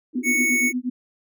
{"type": "band-pass noise", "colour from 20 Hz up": "white", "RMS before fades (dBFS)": -35, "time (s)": [0.13, 0.72], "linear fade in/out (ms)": 10, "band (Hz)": [300, 360], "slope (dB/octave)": 96}
{"type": "tone with tremolo", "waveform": "sine", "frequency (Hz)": 250, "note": "B3", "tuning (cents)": 21, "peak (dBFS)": -20, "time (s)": [0.15, 0.9], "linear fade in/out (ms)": 10, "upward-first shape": "sine", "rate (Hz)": 8.5, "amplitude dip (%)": 100}
{"type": "tone", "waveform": "square", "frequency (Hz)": 2217, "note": "C#7", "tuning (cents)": 0, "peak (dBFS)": -19, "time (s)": [0.23, 0.73], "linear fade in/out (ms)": 50}
{"effects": []}